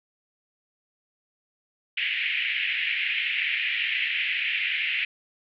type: band-pass noise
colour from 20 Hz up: white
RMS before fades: -27 dBFS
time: 1.97-5.05 s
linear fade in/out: 5 ms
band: 1900 to 2900 Hz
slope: 48 dB/octave
effects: none